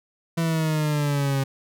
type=exponential sweep; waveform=40% pulse; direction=down; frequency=167 to 134.9 Hz; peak=-20 dBFS; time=0.37-1.44 s; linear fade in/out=10 ms; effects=none